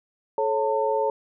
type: tone cluster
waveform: sine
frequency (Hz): 431.4 / 547 / 899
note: A4 / C#5 / A5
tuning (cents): -34 / -23 / +37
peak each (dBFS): -25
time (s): 0.38-1.1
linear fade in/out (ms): 2
effects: none